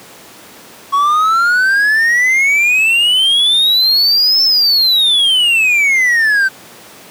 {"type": "exponential two-way sweep", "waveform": "triangle", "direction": "up then down", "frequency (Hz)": [1105, 5340, 1529], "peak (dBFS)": -7, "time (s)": [0.92, 6.49], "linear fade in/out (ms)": 20, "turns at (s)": 4.43, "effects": ["pink hiss -37 dBFS RMS until 7.1 s", "high-pass 200 Hz 12 dB/octave"]}